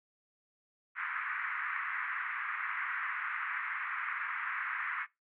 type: band-pass noise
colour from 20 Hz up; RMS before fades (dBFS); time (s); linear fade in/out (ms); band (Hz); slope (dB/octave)
white; -37; 0.95-5.07; 50; 1100 to 2100; 48
effects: noise-tail reverb RT60 0.2 s tail -21 dB re dry